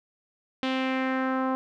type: tone with low-pass filter sweep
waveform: sawtooth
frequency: 261.6 Hz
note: C4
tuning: in tune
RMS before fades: -27 dBFS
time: 0.63-1.55 s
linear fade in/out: 0 ms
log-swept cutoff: 3400 to 1100 Hz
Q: 2.2
effects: none